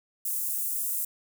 white high-pass noise, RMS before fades -30 dBFS, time 0.25-1.05 s, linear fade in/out 5 ms, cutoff 8400 Hz, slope 24 dB/octave, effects none

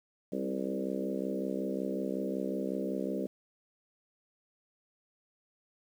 harmonic tone with a mistuned harmonic, 65.41 Hz, C2, in tune, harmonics 3 / 4 / 5 / 6 / 7 / 8 / 9, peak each -37 / -38 / -39 / -40 / -40 / -41 / -42 dBFS, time 0.32-3.27 s, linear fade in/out 5 ms, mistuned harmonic 4, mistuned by +22 cents, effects 10-bit

